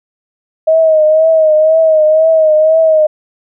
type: tone with vibrato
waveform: sine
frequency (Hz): 631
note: D#5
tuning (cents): +24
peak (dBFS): -5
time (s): 0.67-3.07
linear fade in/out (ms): 10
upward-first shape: triangle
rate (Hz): 2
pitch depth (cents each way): 55
effects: none